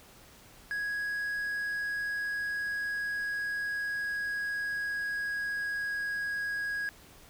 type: tone with pitch glide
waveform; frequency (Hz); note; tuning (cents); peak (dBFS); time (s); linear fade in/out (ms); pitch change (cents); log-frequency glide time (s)
triangle; 1661.2 to 1651.6; G#6 to G#6; 0 to -10; -29; 0.71-6.89; 0; -10; 1.07-6.06
effects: pink hiss -55 dBFS RMS until 7.29 s